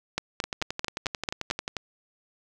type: two click trains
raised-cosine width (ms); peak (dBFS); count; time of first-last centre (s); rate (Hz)
0.2; -9 / -13; 7 / 16; 0.18-1.51 / 0.44-1.767; 4.51 / 11.3
effects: none